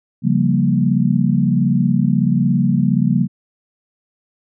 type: chord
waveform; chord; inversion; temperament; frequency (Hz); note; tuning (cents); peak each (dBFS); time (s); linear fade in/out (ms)
sine; G half-diminished seventh; second; equal; 138.59 / 174.61 / 196 / 233.1; Db3 / F3 / G3 / Bb3; 0 / 0 / 0 / 0; -18; 0.22-3.28; 50
effects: none